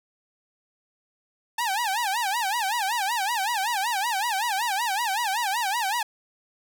sawtooth tone with vibrato, 860 Hz, A5, 40 cents flat, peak -20 dBFS, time 1.58-6.03 s, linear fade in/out 5 ms, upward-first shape sine, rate 5.3 Hz, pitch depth 220 cents each way, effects none

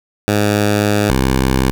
10% pulse tone pair in turn, 103.83 / 65.41 Hz, G#2 / C2, 0 / 0 cents, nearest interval minor sixth, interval 800 cents, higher first, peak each -4 dBFS, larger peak neither, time 0.28-1.1 / 1.1-1.71 s, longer first, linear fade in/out 0 ms, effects none

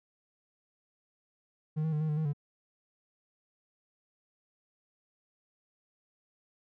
triangle tone with pitch steps, 154.6 / 159.1 / 151.2 / 156.6 / 150.4 / 157.4 / 144.7 Hz, D#3 / D#3 / D#3 / D#3 / D3 / D#3 / D3, -11 / +39 / -49 / +11 / +42 / +20 / -25 cents, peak -26 dBFS, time 1.76-2.334 s, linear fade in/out 20 ms, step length 82 ms, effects none

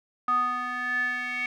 square tone with band-pass filter sweep, 247.8 Hz, B3, 6 cents sharp, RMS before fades -28 dBFS, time 0.28-1.46 s, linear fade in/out 2 ms, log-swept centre 1200 to 2200 Hz, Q 9.8, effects none

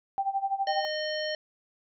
sine tone with tremolo, 784 Hz, G5, in tune, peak -23 dBFS, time 0.18-0.85 s, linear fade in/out 0 ms, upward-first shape sine, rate 12 Hz, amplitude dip 85%
harmonic tone, 614 Hz, D#5, 23 cents flat, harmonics 1 / 3 / 5 / 7 / 9, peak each -31 / -36 / -38 / -39 / -41 dBFS, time 0.67-1.35 s, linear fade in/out 2 ms
effects none

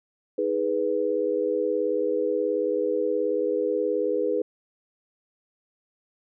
sine chord, G# minor, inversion second, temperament equal with one note detuned, 314.4 / 415.3 / 493.9 Hz, D#4 / G#4 / B4, +18 / 0 / 0 cents, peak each -30 / -26 / -25 dBFS, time 0.38-4.42 s, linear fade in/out 5 ms, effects none

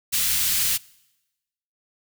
white band-stop noise, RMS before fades -22 dBFS, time 0.12-0.78 s, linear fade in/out 20 ms, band 140 to 2100 Hz, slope 12 dB/octave, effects noise-tail reverb RT60 1.0 s tail -24 dB re dry

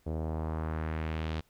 sawtooth tone with low-pass filter sweep, 79.1 Hz, D#2, 29 cents sharp, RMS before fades -34 dBFS, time 0.06-1.41 s, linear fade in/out 10 ms, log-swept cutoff 530 to 4000 Hz, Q 1.5, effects pink hiss -69 dBFS RMS until 1.49 s

